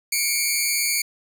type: tone pair together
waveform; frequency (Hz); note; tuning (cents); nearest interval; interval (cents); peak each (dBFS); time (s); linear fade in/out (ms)
10% pulse; 2188 / 2342; C#7 / D7; -23 / -5; minor second; 118; -14; 0.12-1.02; 5
effects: none